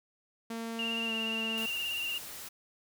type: tone with pitch glide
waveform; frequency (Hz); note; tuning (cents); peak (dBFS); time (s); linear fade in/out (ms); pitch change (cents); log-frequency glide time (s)
sawtooth; 228.3 to 223.6; A#3 to A3; -36 to +28; -32; 0.5-1.66; 5; -36; 1.06-1.12
type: tone with vibrato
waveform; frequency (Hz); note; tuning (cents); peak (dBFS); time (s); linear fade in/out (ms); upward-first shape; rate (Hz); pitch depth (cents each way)
sine; 2794; F7; 0; -32; 0.79-2.18; 2; sine; 17; 38
type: noise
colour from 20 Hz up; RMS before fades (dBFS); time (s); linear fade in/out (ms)
white; -44; 1.57-2.49; 10
effects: none